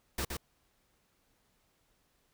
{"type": "noise with echo", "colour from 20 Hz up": "pink", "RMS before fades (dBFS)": -34, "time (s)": [0.18, 0.25], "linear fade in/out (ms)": 5, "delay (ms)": 120, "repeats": 1, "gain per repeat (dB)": -4, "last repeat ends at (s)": 0.37, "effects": ["pink hiss -73 dBFS RMS until 2.33 s"]}